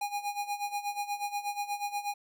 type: tone with tremolo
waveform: square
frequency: 818 Hz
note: G#5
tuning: 26 cents flat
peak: -30 dBFS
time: 0.01-2.14 s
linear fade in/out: 5 ms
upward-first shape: sine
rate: 8.3 Hz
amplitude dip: 80%
effects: none